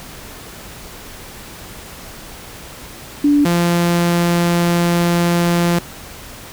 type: tone pair in turn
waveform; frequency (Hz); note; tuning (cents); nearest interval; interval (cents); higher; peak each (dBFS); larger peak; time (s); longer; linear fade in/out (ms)
sine / sawtooth; 290 / 172.44; D4 / F3; -22 / -22; major sixth; 900; first; -9; neither; 3.24-3.45 / 3.45-5.79; second; 5
effects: pink hiss -35 dBFS RMS until 6.52 s